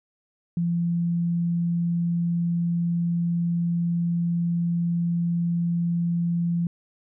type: tone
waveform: sine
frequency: 171 Hz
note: F3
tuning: 36 cents flat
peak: -21 dBFS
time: 0.57-6.67 s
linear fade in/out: 2 ms
effects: none